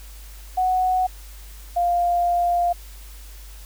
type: tone pair in turn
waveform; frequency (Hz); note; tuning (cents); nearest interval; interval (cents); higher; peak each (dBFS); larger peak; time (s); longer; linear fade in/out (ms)
sine; 740 / 699.6; F#5 / F5; 0 / +3; minor second; 97; first; -17; neither; 0.57-1.07 / 1.76-2.73; second; 10
effects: added 50 Hz sine -38 dBFS peak until 3.65 s + white hiss -47 dBFS RMS until 3.65 s